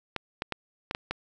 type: clicks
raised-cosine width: 0.3 ms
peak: -14 dBFS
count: 6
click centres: 0.163 / 0.421 / 0.523 / 0.911 / 0.949 / 1.11 s
effects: none